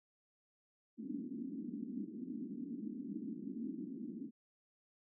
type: band-pass noise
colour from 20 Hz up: pink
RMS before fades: -44 dBFS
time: 0.97-4.31 s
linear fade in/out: 50 ms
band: 210 to 300 Hz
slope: 48 dB/octave
effects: none